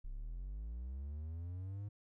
triangle linear sweep, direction up, 30.27 to 103.83 Hz, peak -39 dBFS, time 0.04-1.89 s, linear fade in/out 10 ms, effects none

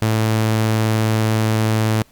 sawtooth tone, 109.9 Hz, A2, 2 cents flat, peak -11 dBFS, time 0.02-2.02 s, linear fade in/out 0 ms, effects pink hiss -53 dBFS RMS until 2.11 s + Opus 48 kbps

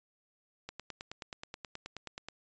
click train, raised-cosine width 0.2 ms, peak -24 dBFS, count 16, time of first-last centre 0.69-2.286 s, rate 9.4 Hz, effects resampled to 16000 Hz

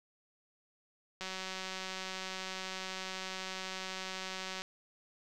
click train, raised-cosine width 0.2 ms, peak -23 dBFS, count 642, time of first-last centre 1.21-4.62 s, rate 188 Hz, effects none

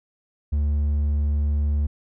sine tone with hard clipping, 73.42 Hz, D2, in tune, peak -20 dBFS, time 0.52-1.87 s, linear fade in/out 10 ms, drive 3 dB, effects none

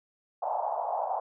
white band-pass noise, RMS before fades -31 dBFS, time 0.42-1.2 s, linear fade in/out 5 ms, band 630 to 880 Hz, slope 48 dB/octave, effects none

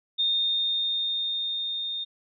sine tone with level ramp, 3656 Hz, A#7, 34 cents flat, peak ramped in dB -21 to -29 dBFS, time 0.18-2.05 s, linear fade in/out 20 ms, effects none

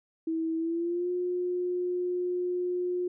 sine tone with pitch glide, 324.7 to 358.2 Hz, E4 to F4, -26 to +44 cents, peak -27 dBFS, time 0.27-3.08 s, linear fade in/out 5 ms, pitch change +170 cents, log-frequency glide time 0.57-1.1 s, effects none

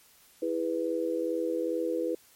sine chord, E major, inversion none, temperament just, 329.6 / 412 / 494.4 Hz, E4 / G#4 / B4, 0 / -14 / +2 cents, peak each -31 / -35 / -30 dBFS, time 0.42-2.15 s, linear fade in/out 5 ms, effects white hiss -59 dBFS RMS until 2.35 s + MP3 64 kbps

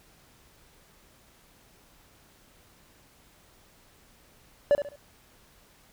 triangle tone with echo, 576 Hz, D5, 34 cents flat, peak -14 dBFS, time 4.71-4.75 s, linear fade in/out 0 ms, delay 69 ms, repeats 3, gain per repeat -10 dB, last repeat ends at 4.957 s, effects tanh soft clip ceiling -10 dBFS + pink hiss -59 dBFS RMS until 5.92 s

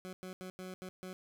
20% pulse tone bursts at uneven times, 185 Hz, F#3, in tune, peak -38 dBFS, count 6, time 0.05-0.13 / 0.23-0.33 / 0.41-0.5 / 0.59-0.74 / 0.82-0.89 / 1.03-1.13 s, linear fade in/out 0 ms, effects none

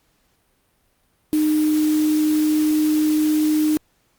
sine tone in noise, 306.5 Hz, D#4, 26 cents flat, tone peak -15 dBFS, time 1.33-3.77 s, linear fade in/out 0 ms, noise white, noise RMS -33 dBFS, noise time 1.33-3.77 s, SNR +15 dB, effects pink hiss -64 dBFS RMS until 4.18 s + Opus 48 kbps

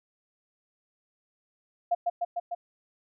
sine tone with echo, 698.5 Hz, F5, in tune, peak -21 dBFS, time 1.91-1.95 s, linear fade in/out 10 ms, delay 150 ms, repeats 4, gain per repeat -2 dB, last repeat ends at 2.55 s, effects none

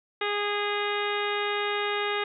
harmonic tone, 411.6 Hz, G#4, 16 cents flat, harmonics 1 / 2 / 3 / 4 / 5 / 6 / 7 / 8 / 9, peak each -30 / -34 / -33 / -35 / -34 / -38 / -38 / -42 / -38 dBFS, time 0.21-2.24 s, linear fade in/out 5 ms, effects none

